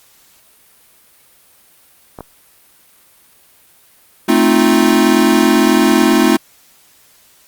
clicks, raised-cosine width 1 ms, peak -15 / -14 dBFS, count 2, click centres 2.188 / 2.207 s
square chord, F dominant seventh, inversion first, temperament equal, 220 / 261.6 / 311.1 / 349.2 Hz, A3 / C4 / Eb4 / F4, 0 / 0 / 0 / 0 cents, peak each -15 dBFS, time 4.28-6.37 s, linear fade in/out 10 ms
effects white hiss -49 dBFS RMS until 7.47 s + Opus 48 kbps

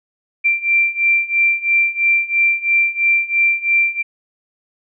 sine beating tone pair, 2357 / 2360 Hz, D7 / D7, +6 / +8 cents, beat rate 3 Hz, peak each -17 / -15 dBFS, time 0.44-4.03 s, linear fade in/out 20 ms, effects none

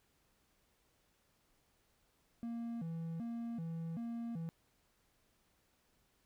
triangle tone with vibrato, 196 Hz, G3, in tune, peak -37 dBFS, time 2.43-4.49 s, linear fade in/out 0 ms, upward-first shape square, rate 1.3 Hz, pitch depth 300 cents each way, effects pink hiss -75 dBFS RMS until 6.25 s

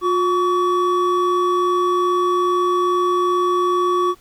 triangle tone pair together, 357.2 / 1134 Hz, F4 / C#6, +39 / +39 cents, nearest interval octave + minor sixth, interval 2000 cents, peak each -16 dBFS, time 0.01-4.15 s, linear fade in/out 50 ms, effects pink hiss -53 dBFS RMS until 4.2 s

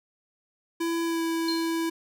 square tone with pitch glide, 334 to 329.8 Hz, E4 to E4, +23 to +1 cents, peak -26 dBFS, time 0.8-1.9 s, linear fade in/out 10 ms, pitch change -22 cents, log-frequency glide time 1.04-1.22 s
sine tone with exponential decay, 4194 Hz, C8, 3 cents sharp, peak -26 dBFS, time 1.48-1.85 s, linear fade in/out 5 ms, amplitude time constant 80 ms
effects none

